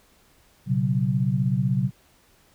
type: tone cluster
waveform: sine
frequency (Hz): 120.3 / 136.3 / 187.5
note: B2 / C#3 / F#3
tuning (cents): -45 / -29 / +23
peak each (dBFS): -25 / -23 / -25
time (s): 0.66-1.91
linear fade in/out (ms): 50
effects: pink hiss -59 dBFS RMS until 2.54 s